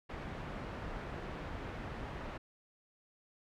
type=low-pass noise; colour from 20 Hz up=pink; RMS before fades=-43 dBFS; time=0.09-2.38 s; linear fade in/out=10 ms; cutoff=1900 Hz; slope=12 dB/octave; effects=none